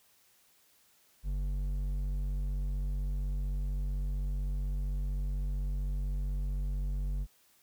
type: tone with hard clipping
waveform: sine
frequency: 47.87 Hz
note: G1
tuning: 40 cents flat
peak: -32 dBFS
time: 1.23-7.27 s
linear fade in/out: 50 ms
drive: 7 dB
effects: white hiss -66 dBFS RMS until 7.62 s